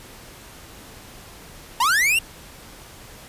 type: linear sweep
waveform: 45% pulse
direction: up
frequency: 880 to 2845 Hz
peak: -16 dBFS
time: 1.8-2.19 s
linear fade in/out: 5 ms
effects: pink hiss -43 dBFS RMS until 3.28 s + resampled to 32000 Hz